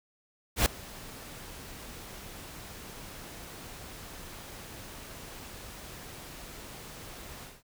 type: noise with ADSR envelope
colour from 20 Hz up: pink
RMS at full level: -22 dBFS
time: 0.56-7.63 s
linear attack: 100 ms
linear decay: 3 ms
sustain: -23 dB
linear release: 200 ms
effects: none